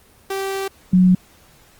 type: tone pair in turn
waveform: sawtooth / sine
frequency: 389 / 183.21 Hz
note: G4 / F#3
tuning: -13 / -17 cents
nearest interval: octave + minor second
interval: 1304 cents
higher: first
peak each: -18 / -9 dBFS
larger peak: second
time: 0.3-0.68 / 0.93-1.15 s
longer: first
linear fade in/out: 5 ms
effects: pink hiss -51 dBFS RMS until 1.79 s + Opus 24 kbps